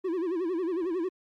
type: tone with vibrato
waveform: triangle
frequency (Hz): 350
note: F4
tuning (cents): +4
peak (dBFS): -25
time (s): 0.04-1.09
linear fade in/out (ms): 10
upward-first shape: sine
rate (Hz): 11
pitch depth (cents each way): 150
effects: Opus 32 kbps